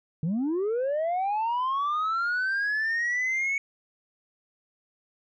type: linear sweep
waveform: sine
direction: up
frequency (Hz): 146.83 to 2231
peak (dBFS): -22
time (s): 0.23-3.58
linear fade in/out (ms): 2
effects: tanh soft clip ceiling -23 dBFS